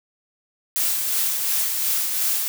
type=noise with tremolo; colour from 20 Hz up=blue; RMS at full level=-21 dBFS; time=0.76-2.48 s; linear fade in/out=0 ms; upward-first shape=sine; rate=2.8 Hz; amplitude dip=35%; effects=none